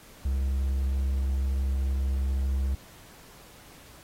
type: tone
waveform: triangle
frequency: 67 Hz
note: C2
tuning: 42 cents sharp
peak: -22 dBFS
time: 0.25-2.75 s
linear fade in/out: 5 ms
effects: pink hiss -52 dBFS RMS until 4.03 s + AAC 48 kbps